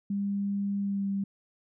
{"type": "tone with pitch glide", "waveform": "sine", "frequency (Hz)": [200.2, 197.33], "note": ["G3", "G3"], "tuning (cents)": [37, 12], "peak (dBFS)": -27, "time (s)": [0.1, 1.24], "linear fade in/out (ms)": 5, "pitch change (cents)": -25, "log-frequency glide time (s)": [0.79, 1.08], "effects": []}